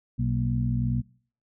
harmonic tone with a mistuned harmonic, 62.3 Hz, B1, 16 cents sharp, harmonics 1 / 2 / 3 / 4, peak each -31 / -25 / -33 / -30 dBFS, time 0.18-1.02 s, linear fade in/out 20 ms, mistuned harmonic 4, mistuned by -110 cents, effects noise-tail reverb RT60 0.5 s tail -24 dB re dry

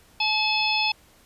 harmonic tone, 860 Hz, A5, 40 cents flat, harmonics 1 / 3 / 4 / 5 / 6, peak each -27 / -24 / -28 / -30 / -29 dBFS, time 0.2-0.92 s, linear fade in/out 5 ms, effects pink hiss -56 dBFS RMS until 1.25 s + resampled to 32000 Hz

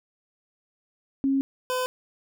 sine / 25% pulse tone pair in turn, 271.7 / 507.3 Hz, C#4 / B4, -35 / +46 cents, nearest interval major seventh, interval 1081 cents, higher second, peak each -20 / -21 dBFS, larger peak first, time 1.24-1.41 / 1.7-1.86 s, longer first, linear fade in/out 0 ms, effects none

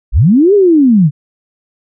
sine linear two-way sweep, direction up then down, 32.51 to 420.4 to 133.6 Hz, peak -4 dBFS, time 0.12-1.11 s, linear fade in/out 50 ms, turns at 0.54 s, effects none

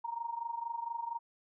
sine tone with amplitude modulation, 932.3 Hz, A#5, in tune, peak -32 dBFS, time 0.04-1.19 s, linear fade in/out 10 ms, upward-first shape sine, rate 24.3 Hz, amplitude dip 80%, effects none

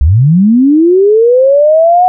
sine linear sweep, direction up, 61.4 to 740 Hz, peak -3 dBFS, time 0.01-2.08 s, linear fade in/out 0 ms, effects none

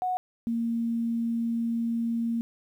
sine tone pair in turn, 735 / 231.5 Hz, F#5 / A#3, -12 / -12 cents, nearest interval octave + minor sixth, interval 2000 cents, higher first, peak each -25 dBFS, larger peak neither, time 0.02-0.17 / 0.47-2.41 s, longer second, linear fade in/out 0 ms, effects 10-bit

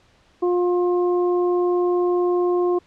harmonic tone, 355.1 Hz, F4, 29 cents sharp, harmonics 1 / 2 / 3, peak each -17 / -29 / -30 dBFS, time 0.42-2.79 s, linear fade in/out 10 ms, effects pink hiss -57 dBFS RMS until 2.86 s + low-pass 5000 Hz 12 dB/octave

